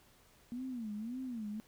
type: tone with vibrato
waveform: sine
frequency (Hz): 233.1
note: A#3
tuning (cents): 0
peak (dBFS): -38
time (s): 0.52-1.6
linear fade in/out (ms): 0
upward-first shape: sine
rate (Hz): 1.8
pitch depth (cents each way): 200
effects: pink hiss -65 dBFS RMS until 1.67 s